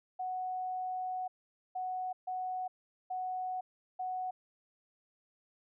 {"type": "tone bursts at uneven times", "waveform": "sine", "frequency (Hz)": 740, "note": "F#5", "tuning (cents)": 0, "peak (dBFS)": -34, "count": 5, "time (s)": [[0.19, 1.28], [1.75, 2.13], [2.27, 2.68], [3.1, 3.61], [3.99, 4.31]], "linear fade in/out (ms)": 10, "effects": []}